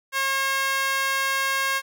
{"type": "tone with high-pass filter", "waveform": "sawtooth", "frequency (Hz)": 540, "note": "C#5", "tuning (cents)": -45, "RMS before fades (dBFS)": -24, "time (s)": [0.12, 1.82], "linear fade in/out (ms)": 50, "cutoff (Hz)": 1400, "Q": 1.9, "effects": []}